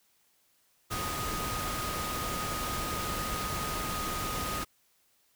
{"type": "tone in noise", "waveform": "sine", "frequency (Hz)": 1244.5, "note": "D#6", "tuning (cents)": 0, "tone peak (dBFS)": -36, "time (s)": [0.9, 4.65], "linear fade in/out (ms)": 20, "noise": "pink", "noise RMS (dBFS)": -35, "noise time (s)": [0.9, 4.65], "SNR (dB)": -4, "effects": ["white hiss -69 dBFS RMS until 5.35 s"]}